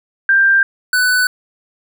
sine / square tone pair in turn, 1584 / 1495.1 Hz, G6 / F#6, +18 / +18 cents, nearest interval minor second, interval 100 cents, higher first, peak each -8 / -12 dBFS, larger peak first, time 0.29-0.63 / 0.93-1.27 s, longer neither, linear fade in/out 2 ms, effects none

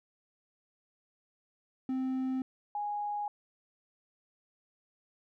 triangle / sine tone pair in turn, 260.6 / 827.4 Hz, C4 / G#5, -7 / -7 cents, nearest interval octave + minor sixth, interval 2000 cents, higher second, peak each -28 / -32 dBFS, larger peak first, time 1.89-2.42 / 2.75-3.28 s, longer neither, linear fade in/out 2 ms, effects none

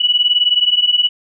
sine beating tone pair, 2931 / 2950 Hz, F#7 / F#7, -17 / -6 cents, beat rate 19 Hz, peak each -15 / -13 dBFS, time 0-1.09 s, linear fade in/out 10 ms, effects none

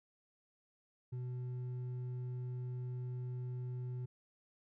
sine tone with hard clipping, 124.8 Hz, B2, 19 cents sharp, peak -40 dBFS, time 1.12-4.06 s, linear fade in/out 10 ms, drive 4 dB, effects none

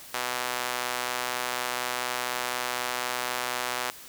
sawtooth tone with high-pass filter, 124.1 Hz, B2, 9 cents sharp, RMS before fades -31 dBFS, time 0.14-3.9 s, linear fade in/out 0 ms, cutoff 880 Hz, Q 0.79, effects white hiss -46 dBFS RMS until 4.08 s

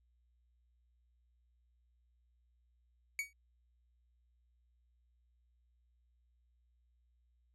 45% pulse tone with exponential decay, 2251 Hz, C#7, 26 cents sharp, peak -31 dBFS, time 3.19-3.33 s, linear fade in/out 1 ms, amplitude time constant 29 ms, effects added 60 Hz sine -70 dBFS peak until 7.54 s + low-pass 12000 Hz 12 dB/octave

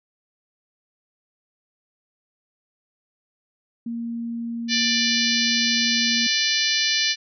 sine tone, 233 Hz, A#3, 1 cent flat, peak -26 dBFS, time 3.86-6.27 s, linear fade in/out 5 ms
harmonic tone, 590 Hz, D5, 8 cents sharp, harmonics 3 / 4 / 5 / 6 / 7 / 8 / 9 / 10, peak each -28 / -27 / -27 / -28 / -25 / -27 / -29 / -29 dBFS, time 4.68-7.16 s, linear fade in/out 50 ms
effects none

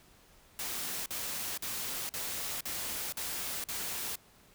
white noise bursts, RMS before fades -37 dBFS, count 7, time 0.59-4.156 s, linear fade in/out 2 ms, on 470 ms, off 46 ms, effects pink hiss -61 dBFS RMS until 4.54 s

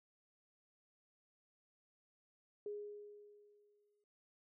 sine tone with exponential decay, 414.1 Hz, G#4, 5 cents flat, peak -40 dBFS, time 2.66-4.04 s, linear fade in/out 2 ms, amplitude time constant 300 ms, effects none

